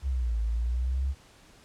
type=exponential two-way sweep; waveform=sine; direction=down then up; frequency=69.3 to 54.4 to 69.3 Hz; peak=-25 dBFS; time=0.02-1.15 s; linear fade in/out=50 ms; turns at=0.4 s; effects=pink hiss -56 dBFS RMS until 1.64 s + low-pass 9000 Hz 12 dB/octave